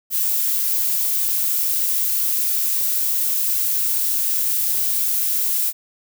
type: noise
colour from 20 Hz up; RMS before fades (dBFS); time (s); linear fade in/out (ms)
violet; -20; 0.1-5.73; 50
effects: none